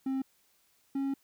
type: tone pair in turn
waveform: triangle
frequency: 266.2 / 273.5 Hz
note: C4 / C#4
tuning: +30 / -23 cents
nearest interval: unison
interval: 47 cents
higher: second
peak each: -27 dBFS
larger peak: neither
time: 0.06-0.22 / 0.95-1.14 s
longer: second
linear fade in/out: 5 ms
effects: white hiss -69 dBFS RMS until 1.23 s